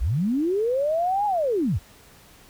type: linear two-way sweep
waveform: sine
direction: up then down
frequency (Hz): 41.8 to 845 to 56.2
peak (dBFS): -20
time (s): 0-1.79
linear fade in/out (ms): 20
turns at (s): 1.26
effects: pink hiss -51 dBFS RMS until 2.49 s